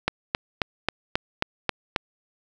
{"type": "click train", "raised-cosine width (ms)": 0.3, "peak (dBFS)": -5, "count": 8, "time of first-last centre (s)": [0.08, 1.962], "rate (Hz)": 3.72, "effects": []}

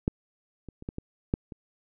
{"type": "clicks", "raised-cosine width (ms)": 3, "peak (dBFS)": [-11, -28, -30, -20, -21, -11, -27], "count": 7, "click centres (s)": [0.079, 0.687, 0.824, 0.889, 0.984, 1.339, 1.522], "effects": []}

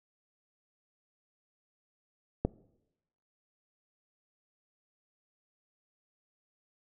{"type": "click", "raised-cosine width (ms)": 2, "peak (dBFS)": -13, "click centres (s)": 2.45, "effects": ["noise-tail reverb RT60 0.9 s tail -22 dB re dry"]}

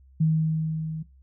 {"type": "tone with level ramp", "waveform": "sine", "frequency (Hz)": 158.3, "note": "D#3", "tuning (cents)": 30, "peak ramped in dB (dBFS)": [-17, -30], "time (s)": [0.2, 1.03], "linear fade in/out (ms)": 10, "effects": ["noise-tail reverb RT60 0.3 s tail -20 dB re dry", "added 66 Hz sine -51 dBFS peak until 1.22 s"]}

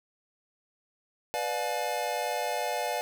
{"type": "chord", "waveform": "square", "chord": "B diminished seventh", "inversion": "none", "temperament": "just", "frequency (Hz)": [493.9, 592.7, 711.2, 853.4], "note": ["B4", "D5", "F5", "Ab5"], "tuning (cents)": [0, 16, 31, 47], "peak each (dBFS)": [-37, -35, -34, -35], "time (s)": [1.34, 3.01], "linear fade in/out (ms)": 0, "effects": ["10-bit"]}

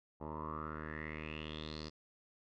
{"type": "tone with low-pass filter sweep", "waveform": "10% pulse", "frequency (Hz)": 77.3, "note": "D#2", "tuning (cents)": -11, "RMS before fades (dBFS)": -44, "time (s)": [0.2, 1.9], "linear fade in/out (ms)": 20, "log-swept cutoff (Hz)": [810, 4900], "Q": 7.2, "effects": []}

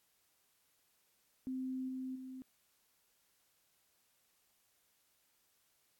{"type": "tone with level steps", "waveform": "sine", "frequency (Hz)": 259.4, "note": "C4", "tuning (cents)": -15, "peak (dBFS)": [-37, -39, -45], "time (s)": [1.47, 2.42], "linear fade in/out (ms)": 0, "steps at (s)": [1.88, 2.15], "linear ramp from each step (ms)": 10, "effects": ["white hiss -75 dBFS RMS until 5.99 s", "AAC 64 kbps"]}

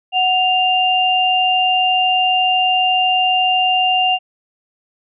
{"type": "tone pair together", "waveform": "sine", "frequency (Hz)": [740, 2794], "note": ["F#5", "F7"], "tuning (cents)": [0, 0], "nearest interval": "octave + major seventh", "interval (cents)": 2300, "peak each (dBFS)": -15, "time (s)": [0.12, 4.19], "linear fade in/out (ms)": 50, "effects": []}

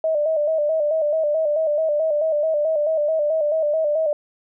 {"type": "tone with vibrato", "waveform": "sine", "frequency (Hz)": 615, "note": "D#5", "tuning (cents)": -20, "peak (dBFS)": -17, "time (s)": [0.04, 4.13], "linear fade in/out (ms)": 2, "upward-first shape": "square", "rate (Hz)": 4.6, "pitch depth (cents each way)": 66, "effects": []}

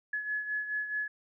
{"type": "beating tone pair", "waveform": "sine", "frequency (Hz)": [1700, 1704.7], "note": ["G#6", "G#6"], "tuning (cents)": [40, 45], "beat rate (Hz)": 4.7, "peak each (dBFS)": [-32, -39], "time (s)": [0.13, 1.08], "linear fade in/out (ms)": 5, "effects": []}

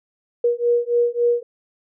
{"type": "beating tone pair", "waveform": "sine", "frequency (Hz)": [475.8, 479.4], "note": ["A#4", "A#4"], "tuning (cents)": [35, 48], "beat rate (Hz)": 3.6, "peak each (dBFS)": -19, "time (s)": [0.44, 1.43], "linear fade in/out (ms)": 5, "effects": []}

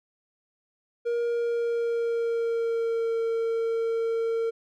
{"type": "tone with pitch glide", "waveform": "triangle", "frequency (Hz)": [472.2, 456.4], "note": ["A#4", "A#4"], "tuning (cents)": [22, -37], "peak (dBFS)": -22, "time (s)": [1.05, 4.51], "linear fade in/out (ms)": 20, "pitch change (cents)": -59, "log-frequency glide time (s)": [1.22, 3.19], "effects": []}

